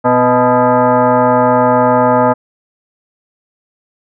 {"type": "tone with frequency modulation", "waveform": "sine", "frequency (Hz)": 122.8, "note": "B2", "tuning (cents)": -9, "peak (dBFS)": -7, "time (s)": [0.04, 2.34], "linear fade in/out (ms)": 20, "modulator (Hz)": 373, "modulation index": 2.8, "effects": []}